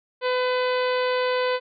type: harmonic tone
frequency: 503 Hz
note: B4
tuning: 32 cents sharp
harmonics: 1 / 2 / 3 / 4 / 5 / 6 / 7 / 8 / 9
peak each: -22 / -28 / -32 / -34 / -36 / -38 / -39 / -40 / -41 dBFS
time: 0.21-1.6 s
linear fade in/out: 50 ms
effects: none